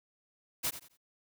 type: noise with echo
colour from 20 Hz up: white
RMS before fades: -32 dBFS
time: 0.63-0.71 s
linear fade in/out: 20 ms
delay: 88 ms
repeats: 3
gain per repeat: -12 dB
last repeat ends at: 0.974 s
effects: none